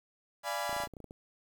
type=chord; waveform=30% pulse; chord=D diminished seventh; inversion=none; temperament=equal with one note detuned; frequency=587.3 / 688.8 / 830.6 / 987.8 Hz; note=D5 / F5 / Ab5 / Cb6; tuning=0 / -24 / 0 / 0 cents; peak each=-36 dBFS; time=0.43-0.88 s; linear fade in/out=50 ms
type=clicks; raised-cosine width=2 ms; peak=-33 dBFS; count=11; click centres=0.694 / 0.729 / 0.765 / 0.802 / 0.837 / 0.872 / 0.937 / 0.968 / 1.003 / 1.043 / 1.109 s
effects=10-bit